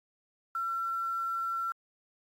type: tone with quantisation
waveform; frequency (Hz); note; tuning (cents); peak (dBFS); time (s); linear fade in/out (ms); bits
sine; 1353; E6; +45; -30; 0.55-1.72; 2; 9
effects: AAC 48 kbps